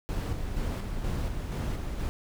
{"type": "noise with tremolo", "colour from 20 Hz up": "brown", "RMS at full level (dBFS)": -30, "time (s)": [0.09, 2.09], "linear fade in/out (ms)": 0, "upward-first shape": "square", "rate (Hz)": 2.1, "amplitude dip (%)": 35, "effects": []}